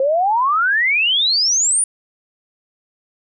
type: exponential sweep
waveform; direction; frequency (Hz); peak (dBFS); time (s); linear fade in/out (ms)
sine; up; 520 to 9750; -13; 0-1.84; 2
effects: none